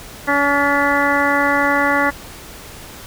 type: harmonic tone with a mistuned harmonic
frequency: 283.9 Hz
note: C#4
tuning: 41 cents sharp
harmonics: 1 / 2 / 3 / 4 / 5 / 6 / 7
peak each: -21 / -21 / -21 / -21 / -21 / -21 / -21 dBFS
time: 0.27-2.11 s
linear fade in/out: 20 ms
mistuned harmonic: 6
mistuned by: +26 cents
effects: pink hiss -36 dBFS RMS until 3.06 s